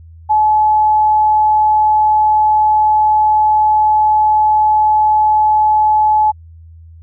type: tone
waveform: sine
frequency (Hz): 856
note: A5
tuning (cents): -48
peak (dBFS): -8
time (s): 0.29-6.32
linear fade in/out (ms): 20
effects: added 82 Hz sine -35 dBFS peak until 7.02 s